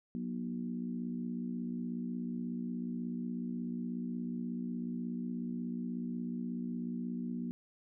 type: harmonic tone with a mistuned harmonic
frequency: 61 Hz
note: B1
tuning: 21 cents flat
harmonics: 3 / 4 / 5 / 6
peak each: -40 / -37 / -49 / -53 dBFS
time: 0.15-7.51 s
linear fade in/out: 0 ms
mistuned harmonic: 4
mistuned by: -32 cents
effects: none